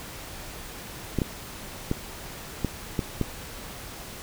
clicks, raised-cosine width 3 ms, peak -11 dBFS, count 6, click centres 1.187 / 1.218 / 1.914 / 2.647 / 2.992 / 3.213 s, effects pink hiss -40 dBFS RMS until 4.22 s

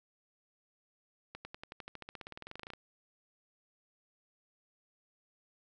accelerating click train, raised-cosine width 0.3 ms, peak -28 dBFS, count 24, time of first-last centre 1.35-2.735 s, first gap 100 ms, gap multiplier 0.95, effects none

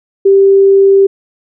sine tone, 392 Hz, G4, in tune, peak -3 dBFS, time 0.25-1.07 s, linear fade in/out 10 ms, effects none

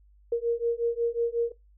sine beating tone pair, 465.6 / 471.1 Hz, A#4 / A#4, -2 / +18 cents, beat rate 5.5 Hz, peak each -27 dBFS, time 0.32-1.52 s, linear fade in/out 5 ms, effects noise-tail reverb RT60 0.2 s tail -19 dB re dry + added 50 Hz sine -55 dBFS peak until 1.77 s

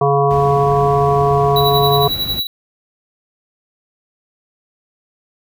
harmonic tone, 140.6 Hz, C#3, 25 cents sharp, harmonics 1 / 3 / 5 / 7 / 8, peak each -17 / -15 / -16 / -21 / -20 dBFS, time 0.01-2.08 s, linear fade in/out 5 ms
brown noise, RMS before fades -24 dBFS, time 0.3-2.4 s, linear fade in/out 10 ms
square tone with tremolo, 3921 Hz, B7, 13 cents flat, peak -16 dBFS, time 1.56-2.47 s, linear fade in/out 2 ms, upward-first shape sine, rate 11 Hz, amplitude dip 65%
effects high-pass 60 Hz 12 dB/octave

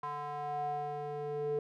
square tone with band-pass filter sweep, 146.83 Hz, D3, in tune, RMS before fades -37 dBFS, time 0.03-1.59 s, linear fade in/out 2 ms, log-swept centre 1000 to 460 Hz, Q 5.7, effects none

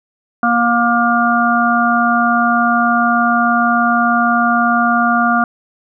harmonic tone, 236.6 Hz, A#3, 26 cents sharp, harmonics 1 / 3 / 5 / 6, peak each -16 / -16 / -16 / -16 dBFS, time 0.43-5.44 s, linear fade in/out 2 ms, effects none

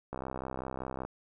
click train, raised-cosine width 1 ms, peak -23 dBFS, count 61, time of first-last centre 0.13-1.05 s, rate 65.2 Hz, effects none

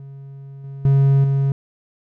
triangle tone with level steps, 137.5 Hz, C#3, 14 cents flat, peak -32 / -28 / -9 / -13 dBFS, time 0-1.52 s, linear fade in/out 2 ms, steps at 0.64 / 0.85 / 1.24 s, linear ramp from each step 2 ms, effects none

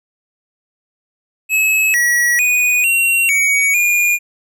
square tone with pitch steps, 2580 / 1925 / 2473 / 2744 / 2249 / 2428 Hz, E7 / B6 / D#7 / F7 / C#7 / D#7, -38 / -45 / -11 / -31 / +24 / -43 cents, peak -12 dBFS, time 1.49-4.19 s, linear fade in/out 50 ms, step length 450 ms, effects none

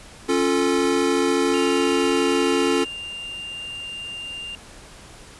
square chord, Db augmented, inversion none, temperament equal with one note detuned, 274.8 / 349.2 / 440 Hz, Db4 / F4 / A4, -15 / 0 / 0 cents, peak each -23 dBFS, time 0.28-2.85 s, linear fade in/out 20 ms
triangle tone, 2794 Hz, F7, in tune, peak -29 dBFS, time 1.54-4.55 s, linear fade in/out 0 ms
effects pink hiss -44 dBFS RMS until 5.39 s + resampled to 24000 Hz

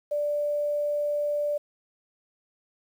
sine tone, 587.3 Hz, D5, in tune, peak -24 dBFS, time 0.11-1.58 s, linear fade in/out 10 ms, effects 9-bit

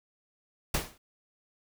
pink noise with exponential decay, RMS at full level -25 dBFS, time 0.74-0.98 s, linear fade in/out 5 ms, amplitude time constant 51 ms, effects none

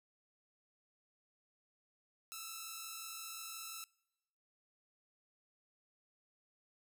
5% pulse tone pair together, 1292 / 1337.7 Hz, E6 / E6, -35 / +25 cents, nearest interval minor second, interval 60 cents, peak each -38 / -35 dBFS, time 2.32-3.84 s, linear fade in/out 0 ms, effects noise-tail reverb RT60 1.0 s tail -26 dB re dry

